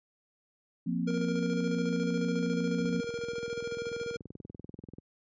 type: chord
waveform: sine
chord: F suspended fourth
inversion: none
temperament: equal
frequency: 174.61 / 233.1 / 261.6 Hz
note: F3 / Bb3 / C4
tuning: 0 / 0 / 0 cents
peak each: -31 / -33 / -34 dBFS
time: 0.86-3.01 s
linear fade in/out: 10 ms
type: tone with tremolo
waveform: square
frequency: 470 Hz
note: A#4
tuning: 14 cents sharp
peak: -33 dBFS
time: 1.07-4.17 s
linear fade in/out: 10 ms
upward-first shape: square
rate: 14 Hz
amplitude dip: 40%
type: click train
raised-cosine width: 3 ms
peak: -30 dBFS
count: 46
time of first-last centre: 2.8-4.984 s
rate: 20.6 Hz
effects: high-pass 100 Hz 12 dB/octave + resampled to 16000 Hz